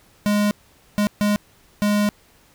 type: tone bursts at uneven times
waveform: square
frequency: 207 Hz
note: G#3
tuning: 5 cents flat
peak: -17 dBFS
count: 4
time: 0.26-0.51 / 0.98-1.07 / 1.21-1.36 / 1.82-2.09 s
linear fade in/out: 0 ms
effects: pink hiss -55 dBFS RMS until 2.54 s